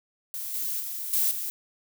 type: noise with level steps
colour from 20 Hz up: violet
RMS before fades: -34 / -30 / -34 / -24 / -32 dBFS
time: 0.34-1.5 s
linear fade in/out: 0 ms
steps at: 0.54 / 0.8 / 1.13 / 1.31 s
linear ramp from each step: 2 ms
effects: none